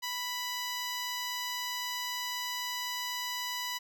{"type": "tone", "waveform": "10% pulse", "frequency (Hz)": 987.8, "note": "B5", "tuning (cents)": 0, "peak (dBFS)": -25, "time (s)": [0.02, 3.79], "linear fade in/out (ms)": 20, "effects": []}